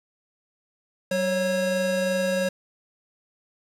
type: tone pair together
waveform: square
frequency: 189.96 / 547 Hz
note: F#3 / C#5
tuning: +46 / -23 cents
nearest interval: octave + tritone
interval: 1831 cents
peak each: -29 / -24 dBFS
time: 1.11-2.49 s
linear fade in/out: 5 ms
effects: low-pass 11000 Hz 12 dB/octave + 8-bit